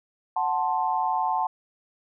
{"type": "chord", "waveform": "sine", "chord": "F# diminished", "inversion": "none", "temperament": "equal with one note detuned", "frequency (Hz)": [740, 880, 1051.3], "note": ["F#5", "A5", "C6"], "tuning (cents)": [0, 0, 8], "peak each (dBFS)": [-27, -25, -29], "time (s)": [0.36, 1.47], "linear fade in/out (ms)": 5, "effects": []}